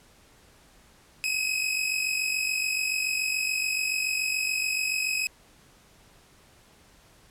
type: tone pair together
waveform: sawtooth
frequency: 2519 / 2566 Hz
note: D#7 / E7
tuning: +21 / -47 cents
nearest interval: unison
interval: 32 cents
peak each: -25 dBFS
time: 1.24-5.27 s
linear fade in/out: 0 ms
effects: pink hiss -57 dBFS RMS until 7.3 s + low-pass 12000 Hz 12 dB/octave